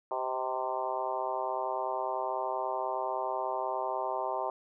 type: harmonic tone with a mistuned harmonic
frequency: 130.1 Hz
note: C3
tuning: 9 cents flat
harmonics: 3 / 4 / 5 / 6 / 7 / 8 / 9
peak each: -40 / -40 / -36 / -37 / -36 / -38 / -46 dBFS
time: 0.11-4.5 s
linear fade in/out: 2 ms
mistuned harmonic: 5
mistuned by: -37 cents
effects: none